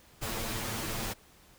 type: noise with comb filter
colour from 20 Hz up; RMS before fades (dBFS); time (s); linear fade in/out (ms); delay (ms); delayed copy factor
pink; -35; 0.21-1.14; 20; 8.9; +0.7
effects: pink hiss -59 dBFS RMS until 1.58 s